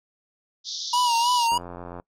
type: band-pass noise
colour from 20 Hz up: white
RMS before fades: -32 dBFS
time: 0.64-1.49 s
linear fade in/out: 50 ms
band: 3400 to 6100 Hz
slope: 96 dB/octave
type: tone with vibrato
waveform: square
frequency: 956 Hz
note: A#5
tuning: 43 cents sharp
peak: -20 dBFS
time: 0.93-1.58 s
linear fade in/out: 5 ms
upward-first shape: sine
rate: 3.2 Hz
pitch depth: 64 cents each way
type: click train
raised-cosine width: 1 ms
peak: -23 dBFS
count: 43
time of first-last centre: 1.52-1.999 s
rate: 87.7 Hz
effects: noise-tail reverb RT60 0.1 s tail -23 dB re dry + low-pass 11000 Hz 12 dB/octave